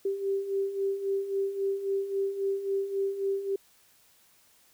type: beating tone pair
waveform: sine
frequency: 389.9 / 393.6 Hz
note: G4 / G4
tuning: -9 / +7 cents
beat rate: 3.7 Hz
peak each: -34 / -28 dBFS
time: 0.05-3.56 s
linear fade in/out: 5 ms
effects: white hiss -62 dBFS RMS until 4.73 s